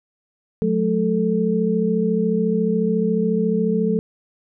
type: tone cluster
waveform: sine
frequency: 181 / 215.1 / 440.4 Hz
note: F#3 / A3 / A4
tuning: -38 / -39 / +2 cents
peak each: -21 dBFS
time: 0.62-3.99 s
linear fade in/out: 0 ms
effects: none